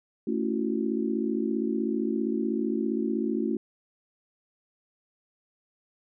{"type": "chord", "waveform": "sine", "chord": "F# minor seventh", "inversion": "first", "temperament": "just", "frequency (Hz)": [222, 277.5, 333, 370], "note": ["A3", "C#4", "E4", "F#4"], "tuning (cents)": [16, 2, 18, 0], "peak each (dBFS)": [-29, -31, -31, -32], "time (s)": [0.27, 3.57], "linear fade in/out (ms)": 5, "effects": []}